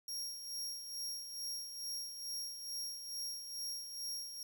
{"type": "tone with tremolo", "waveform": "sawtooth", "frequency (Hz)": 5588, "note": "F8", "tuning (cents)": 0, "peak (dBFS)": -36, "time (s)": [0.08, 4.43], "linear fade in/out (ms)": 2, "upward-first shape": "sine", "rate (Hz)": 2.3, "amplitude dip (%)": 55, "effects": ["11-bit"]}